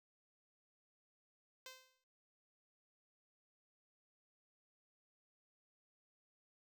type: tone with exponential decay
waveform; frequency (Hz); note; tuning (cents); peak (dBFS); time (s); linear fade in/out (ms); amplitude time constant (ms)
5% pulse; 517; C5; -21; -37; 1.66-2.04; 2; 82
effects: none